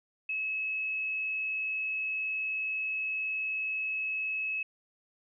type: tone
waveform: sine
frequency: 2581 Hz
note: E7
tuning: 37 cents flat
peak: -30 dBFS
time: 0.29-4.63 s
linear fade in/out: 5 ms
effects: none